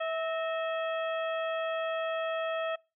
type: harmonic tone with a mistuned harmonic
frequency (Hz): 650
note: E5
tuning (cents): -24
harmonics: 1 / 2 / 3 / 4 / 5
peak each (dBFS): -31 / -37 / -41 / -43 / -45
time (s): 0-2.76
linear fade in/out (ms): 10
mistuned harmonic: 3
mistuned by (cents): -89
effects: noise-tail reverb RT60 0.3 s tail -25 dB re dry